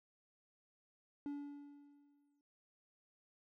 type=tone with exponential decay; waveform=triangle; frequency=286.9 Hz; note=D4; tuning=40 cents flat; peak=-37 dBFS; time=1.26-2.41 s; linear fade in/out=1 ms; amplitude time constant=250 ms; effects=none